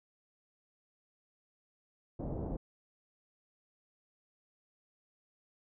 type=low-pass noise; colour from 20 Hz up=pink; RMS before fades=-38 dBFS; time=2.19-2.57 s; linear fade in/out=10 ms; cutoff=670 Hz; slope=24 dB/octave; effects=none